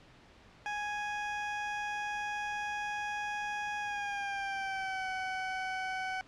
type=tone with pitch glide; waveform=20% pulse; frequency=830.6 to 752.9 Hz; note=G#5 to F#5; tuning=0 to +30 cents; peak=-29 dBFS; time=0.66-6.21 s; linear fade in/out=0 ms; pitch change=-170 cents; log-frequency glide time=3.79-5.09 s; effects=pink hiss -58 dBFS RMS until 6.27 s + low-pass 4000 Hz 12 dB/octave